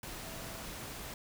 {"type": "tone in noise", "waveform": "sine", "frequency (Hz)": 659.3, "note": "E5", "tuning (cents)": 0, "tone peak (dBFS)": -52, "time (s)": [0.23, 0.63], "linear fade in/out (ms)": 2, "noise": "pink", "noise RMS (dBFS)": -44, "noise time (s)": [0.03, 1.14], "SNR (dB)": -11, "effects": []}